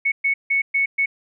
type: tone bursts at uneven times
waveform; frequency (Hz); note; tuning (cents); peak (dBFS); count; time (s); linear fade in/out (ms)
sine; 2212; C#7; -4; -16; 5; 0.05-0.12 / 0.24-0.34 / 0.5-0.62 / 0.74-0.86 / 0.98-1.06; 10
effects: none